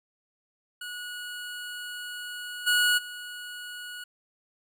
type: tone with level steps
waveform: 25% pulse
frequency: 1458 Hz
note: F#6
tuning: 26 cents flat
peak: -32 / -17 / -34 dBFS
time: 0.81-4.04 s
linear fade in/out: 5 ms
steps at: 2.66 / 2.97 s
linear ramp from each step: 20 ms
effects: none